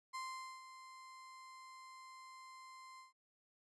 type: tone with ADSR envelope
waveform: 35% pulse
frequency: 1043 Hz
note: C6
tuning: 6 cents flat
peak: -40 dBFS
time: 0.13-3.13 s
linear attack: 21 ms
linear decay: 460 ms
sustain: -12 dB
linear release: 140 ms
effects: resampled to 22050 Hz